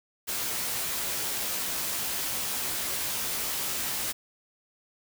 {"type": "noise with comb filter", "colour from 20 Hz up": "white", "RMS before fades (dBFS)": -31, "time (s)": [0.27, 4.13], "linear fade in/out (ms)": 20, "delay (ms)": 16, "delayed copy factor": 0.6, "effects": []}